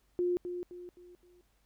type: tone with echo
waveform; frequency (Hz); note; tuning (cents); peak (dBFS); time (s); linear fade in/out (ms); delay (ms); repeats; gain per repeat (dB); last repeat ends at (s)
sine; 355.1; F4; +29; -27; 0.19-0.37; 0; 260; 4; -8; 1.41
effects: added 50 Hz sine -70 dBFS peak until 1.65 s + pink hiss -74 dBFS RMS until 1.65 s